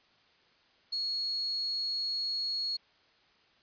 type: tone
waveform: sine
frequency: 4326 Hz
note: C#8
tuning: 43 cents flat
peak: -30 dBFS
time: 0.92-2.77 s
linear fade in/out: 10 ms
effects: white hiss -65 dBFS RMS until 3.62 s + resampled to 11025 Hz